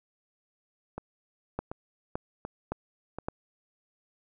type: two click trains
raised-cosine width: 1 ms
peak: -22 / -17 dBFS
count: 4 / 4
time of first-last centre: 0.98-3.186 / 1.59-3.285 s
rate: 1.36 / 1.77 Hz
effects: none